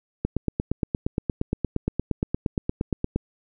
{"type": "click train", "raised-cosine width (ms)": 3, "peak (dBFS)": -10, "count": 26, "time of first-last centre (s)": [0.25, 3.16], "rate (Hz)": 8.59, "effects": []}